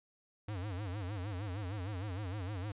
square tone with vibrato, 97.4 Hz, G2, 11 cents flat, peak -38 dBFS, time 0.48-2.72 s, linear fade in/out 5 ms, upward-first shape sine, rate 6.5 Hz, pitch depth 180 cents each way, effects resampled to 8000 Hz

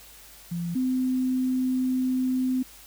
sine tone pair in turn, 171.3 / 256.7 Hz, F3 / C4, -33 / -33 cents, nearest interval perfect fifth, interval 700 cents, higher second, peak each -27 / -22 dBFS, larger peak second, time 0.51-0.75 / 0.75-2.63 s, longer second, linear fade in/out 10 ms, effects added 50 Hz sine -56 dBFS peak until 2.86 s + white hiss -49 dBFS RMS until 2.86 s

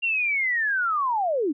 sine linear sweep, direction down, 2790 to 260.8 Hz, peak -21 dBFS, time 0.02-1.53 s, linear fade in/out 20 ms, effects none

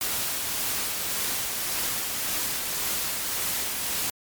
white noise with tremolo, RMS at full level -27 dBFS, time 0.01-4.1 s, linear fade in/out 2 ms, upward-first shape triangle, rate 1.8 Hz, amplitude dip 30%, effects MP3 96 kbps

